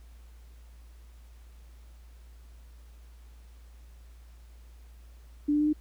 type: tone with pitch steps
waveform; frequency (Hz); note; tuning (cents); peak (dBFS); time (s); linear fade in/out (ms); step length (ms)
sine; 293.3 / 296.7 / 300.2 / 303.6; D4 / D4 / D4 / D#4; -2 / +18 / +38 / -42; -22; 5.48-5.732; 10; 63
effects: added 58 Hz sine -48 dBFS peak until 5.8 s + pink hiss -64 dBFS RMS until 5.8 s